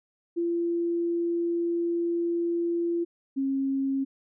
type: tone pair in turn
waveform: sine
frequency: 341.3 / 270.9 Hz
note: F4 / C#4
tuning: -40 / -40 cents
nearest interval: major third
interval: 400 cents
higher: first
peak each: -24 dBFS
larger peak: neither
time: 0.36-3.05 / 3.36-4.05 s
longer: first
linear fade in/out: 20 ms
effects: none